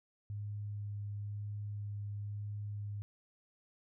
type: tone with vibrato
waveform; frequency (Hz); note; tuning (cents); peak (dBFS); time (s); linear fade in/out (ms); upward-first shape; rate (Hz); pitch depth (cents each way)
sine; 103; G#2; -14; -38; 0.3-3.02; 0; sine; 1; 9
effects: none